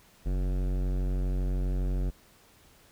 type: tone with hard clipping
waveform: sine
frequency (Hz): 46.25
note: F#1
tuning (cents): 0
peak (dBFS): -28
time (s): 0.25-2.11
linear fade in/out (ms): 20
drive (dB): 17
effects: pink hiss -59 dBFS RMS until 2.91 s